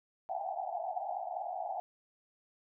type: band-pass noise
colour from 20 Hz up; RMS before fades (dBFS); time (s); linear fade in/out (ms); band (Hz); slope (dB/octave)
pink; -38; 0.29-1.8; 0; 670 to 820; 96
effects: none